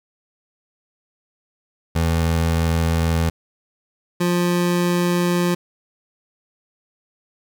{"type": "tone pair in turn", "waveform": "25% pulse", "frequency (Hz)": [82.41, 175.73], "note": ["E2", "F3"], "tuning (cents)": [0, 11], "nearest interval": "octave + minor second", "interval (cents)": 1311, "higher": "second", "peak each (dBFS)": -13, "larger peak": "neither", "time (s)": [[1.95, 3.3], [4.2, 5.55]], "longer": "neither", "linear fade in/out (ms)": 10, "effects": ["9-bit"]}